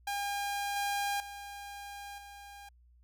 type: tone with level steps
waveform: sawtooth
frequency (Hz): 807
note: G#5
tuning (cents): -50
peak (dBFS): -29 / -27 / -39 / -44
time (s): 0.07-2.69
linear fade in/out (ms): 5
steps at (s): 0.76 / 1.2 / 2.18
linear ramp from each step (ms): 2
effects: added 60 Hz sine -59 dBFS peak until 3.03 s